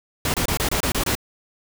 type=noise bursts; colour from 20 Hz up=pink; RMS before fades=-22 dBFS; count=8; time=0.25-1.152 s; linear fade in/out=2 ms; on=90 ms; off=26 ms; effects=none